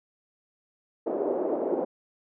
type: band-pass noise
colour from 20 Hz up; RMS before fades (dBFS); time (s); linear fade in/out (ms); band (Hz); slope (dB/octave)
white; -28; 1.06-1.85; 10; 310 to 560; 24
effects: none